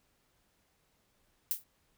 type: noise with exponential decay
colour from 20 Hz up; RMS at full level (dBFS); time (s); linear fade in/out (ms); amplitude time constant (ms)
violet; -28; 1.51-1.64; 0; 28
effects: pink hiss -73 dBFS RMS until 1.97 s